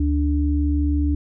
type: tone pair together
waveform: sine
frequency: 73.12 / 292.5 Hz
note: D2 / D4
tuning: -7 / -7 cents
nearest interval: 2 octaves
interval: 2400 cents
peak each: -18 / -22 dBFS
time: 0-1.15 s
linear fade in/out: 5 ms
effects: none